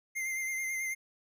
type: tone with vibrato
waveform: square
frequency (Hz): 2093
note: C7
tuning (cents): 0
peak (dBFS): -33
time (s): 0.15-0.95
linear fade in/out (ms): 20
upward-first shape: triangle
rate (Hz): 9.2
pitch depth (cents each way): 32
effects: none